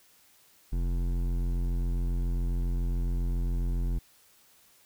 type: tone with hard clipping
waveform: sine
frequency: 43.65 Hz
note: F1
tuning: in tune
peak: -28 dBFS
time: 0.72-3.99 s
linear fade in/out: 10 ms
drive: 13 dB
effects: white hiss -61 dBFS RMS until 4.85 s